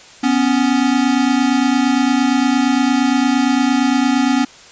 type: tone pair together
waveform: square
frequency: 248.5 / 277.2 Hz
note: B3 / C#4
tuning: +11 / 0 cents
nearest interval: major second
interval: 189 cents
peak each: -16 dBFS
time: 0.23-4.45 s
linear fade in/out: 10 ms
effects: white hiss -41 dBFS RMS until 4.71 s + resampled to 16000 Hz